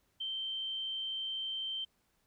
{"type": "tone", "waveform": "sine", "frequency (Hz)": 3122, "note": "G7", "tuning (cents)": -8, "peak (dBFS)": -35, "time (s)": [0.2, 1.85], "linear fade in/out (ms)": 10, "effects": ["pink hiss -75 dBFS RMS until 2.26 s"]}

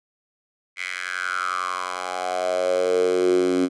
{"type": "tone with high-pass filter sweep", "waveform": "10% pulse", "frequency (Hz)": 91.1, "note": "F#2", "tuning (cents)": -26, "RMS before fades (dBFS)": -23, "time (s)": [0.76, 3.69], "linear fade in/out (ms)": 50, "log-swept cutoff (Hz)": [2100, 280], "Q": 6.7, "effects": ["resampled to 22050 Hz"]}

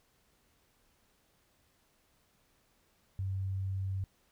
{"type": "tone", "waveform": "sine", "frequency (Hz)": 95.9, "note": "G2", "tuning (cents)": -37, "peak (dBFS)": -32, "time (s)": [3.19, 4.04], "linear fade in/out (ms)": 0, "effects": ["pink hiss -71 dBFS RMS until 4.31 s"]}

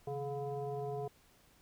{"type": "tone with frequency modulation", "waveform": "sine", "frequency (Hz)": 423.7, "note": "G#4", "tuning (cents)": 35, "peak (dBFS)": -36, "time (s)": [0.07, 1.08], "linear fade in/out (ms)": 5, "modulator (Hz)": 289, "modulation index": 1.1, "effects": ["pink hiss -66 dBFS RMS until 1.61 s"]}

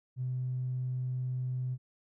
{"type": "tone with tanh clipping", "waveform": "triangle", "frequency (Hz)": 127.3, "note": "C3", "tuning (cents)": -47, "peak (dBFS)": -31, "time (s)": [0.16, 1.78], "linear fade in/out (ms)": 50, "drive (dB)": 4, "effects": []}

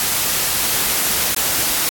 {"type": "noise with dropouts", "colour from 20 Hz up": "white", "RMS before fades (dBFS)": -18, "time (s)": [0, 1.89], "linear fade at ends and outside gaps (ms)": 1, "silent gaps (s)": [1.347, 1.363], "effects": ["AAC 64 kbps"]}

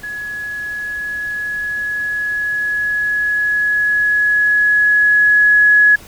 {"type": "tone with level ramp", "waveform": "sine", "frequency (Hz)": 1686, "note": "G#6", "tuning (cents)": 26, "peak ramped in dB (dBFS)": [-23, -6], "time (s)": [0.03, 5.96], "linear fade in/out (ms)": 10, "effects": ["pink hiss -40 dBFS RMS until 6.07 s"]}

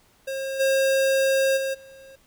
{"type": "tone with level steps", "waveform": "square", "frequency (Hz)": 537, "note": "C5", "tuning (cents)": 45, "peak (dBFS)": [-28, -19, -25, -45], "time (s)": [0.27, 2.16], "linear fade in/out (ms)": 10, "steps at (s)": [0.59, 1.56, 1.73], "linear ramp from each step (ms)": 20, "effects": ["pink hiss -60 dBFS RMS until 2.26 s"]}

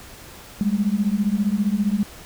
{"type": "beating tone pair", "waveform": "sine", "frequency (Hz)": [197.4, 212.4], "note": ["G3", "G#3"], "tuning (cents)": [12, 39], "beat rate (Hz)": 15, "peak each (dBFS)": -21, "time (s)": [0.61, 2.03], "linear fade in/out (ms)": 0, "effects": ["pink hiss -42 dBFS RMS until 2.25 s"]}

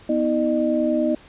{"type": "tone cluster", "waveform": "sine", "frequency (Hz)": [247.8, 317.9, 608], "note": ["B3", "D#4", "D#5"], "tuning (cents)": [6, 37, -40], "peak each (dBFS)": -22, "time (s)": [0.09, 1.15], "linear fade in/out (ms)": 5, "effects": ["pink hiss -48 dBFS RMS until 1.28 s", "resampled to 8000 Hz"]}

